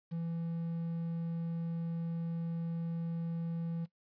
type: tone with quantisation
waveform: triangle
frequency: 166.9 Hz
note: E3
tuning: 22 cents sharp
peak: -32 dBFS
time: 0.11-3.86 s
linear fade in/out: 20 ms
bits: 10
effects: noise-tail reverb RT60 0.1 s tail -18 dB re dry + resampled to 11025 Hz